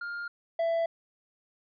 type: tone pair in turn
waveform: triangle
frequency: 1407 / 665.4 Hz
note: F6 / E5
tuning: +12 / +16 cents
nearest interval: octave + minor second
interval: 1296 cents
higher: first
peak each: -32 / -23 dBFS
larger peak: second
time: 0.01-0.28 / 0.59-0.86 s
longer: neither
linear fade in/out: 5 ms
effects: resampled to 11025 Hz